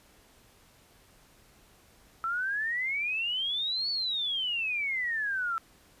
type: exponential two-way sweep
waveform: sine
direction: up then down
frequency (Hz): 1320 to 4501 to 1320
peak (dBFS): -28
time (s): 2.24-5.58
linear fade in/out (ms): 0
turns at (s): 3.9
effects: pink hiss -60 dBFS RMS until 6 s + resampled to 32000 Hz